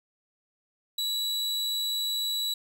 40% pulse tone, 3922 Hz, B7, 13 cents flat, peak -26 dBFS, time 0.98-2.54 s, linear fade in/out 5 ms, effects none

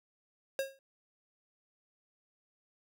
square tone with exponential decay, 541 Hz, C#5, 42 cents flat, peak -29 dBFS, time 0.59-0.79 s, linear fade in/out 1 ms, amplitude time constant 43 ms, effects none

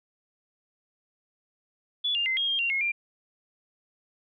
sine tone with pitch steps, 3429 / 2804 / 2070 / 3255 / 3212 / 2763 / 2163 / 2383 Hz, A7 / F7 / C7 / G#7 / G7 / F7 / C#7 / D7, -45 / +6 / -19 / -36 / +41 / -19 / -43 / +25 cents, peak -24 dBFS, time 2.04-2.92 s, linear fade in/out 10 ms, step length 110 ms, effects none

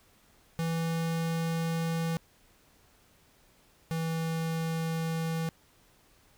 square tone pair in turn, 164.81 / 163.2 Hz, E3 / E3, 0 / -17 cents, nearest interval unison, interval 17 cents, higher first, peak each -29 / -30 dBFS, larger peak first, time 0.59-2.17 / 3.91-5.49 s, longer neither, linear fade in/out 0 ms, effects pink hiss -63 dBFS RMS until 6.37 s

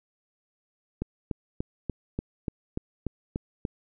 click train, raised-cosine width 3 ms, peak -16 dBFS, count 10, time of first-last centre 1.02-3.652 s, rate 3.42 Hz, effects none

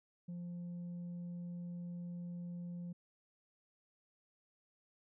sine tone, 174.61 Hz, F3, in tune, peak -39 dBFS, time 0.28-2.93 s, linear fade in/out 10 ms, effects tanh soft clip ceiling -41 dBFS

